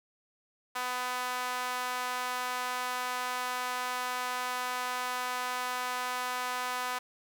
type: tone with high-pass filter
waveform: sawtooth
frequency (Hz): 250.1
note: B3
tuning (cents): +22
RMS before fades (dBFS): -34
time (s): 0.75-6.99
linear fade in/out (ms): 10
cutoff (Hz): 1000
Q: 1.8
effects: none